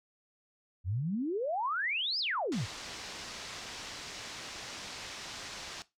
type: exponential two-way sweep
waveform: sine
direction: up then down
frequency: 82.41 to 5274 to 82.41 Hz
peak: -30 dBFS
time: 0.84-2.67 s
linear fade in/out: 50 ms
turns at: 2.19 s
type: low-pass noise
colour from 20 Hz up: white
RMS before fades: -44 dBFS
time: 2.52-5.82 s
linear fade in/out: 0 ms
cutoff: 6100 Hz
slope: 24 dB/octave
effects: noise-tail reverb RT60 0.2 s tail -17 dB re dry